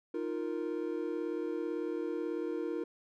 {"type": "chord", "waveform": "triangle", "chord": "Eb suspended second", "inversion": "none", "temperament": "equal", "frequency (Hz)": [311.1, 349.2, 466.2], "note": ["Eb4", "F4", "Bb4"], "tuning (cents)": [0, 0, 0], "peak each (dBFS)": [-36, -35, -36], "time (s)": [0.14, 2.84], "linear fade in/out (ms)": 5, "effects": []}